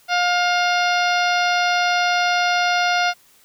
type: harmonic tone with a mistuned harmonic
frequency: 710 Hz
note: F5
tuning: 28 cents sharp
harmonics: 1 / 2 / 3 / 4 / 5 / 6 / 7 / 8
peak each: -19 / -21 / -26 / -27 / -30 / -31 / -31 / -34 dBFS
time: 0.08-3.14 s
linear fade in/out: 50 ms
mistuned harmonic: 4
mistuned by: -33 cents
effects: white hiss -54 dBFS RMS until 3.44 s